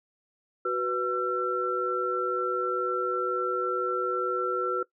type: tone cluster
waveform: sine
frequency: 371.3 / 493.4 / 1348 Hz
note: F#4 / B4 / E6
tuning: +6 / -2 / +38 cents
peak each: -30 / -31 / -28 dBFS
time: 0.65-4.83 s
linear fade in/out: 5 ms
effects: noise-tail reverb RT60 0.1 s tail -18 dB re dry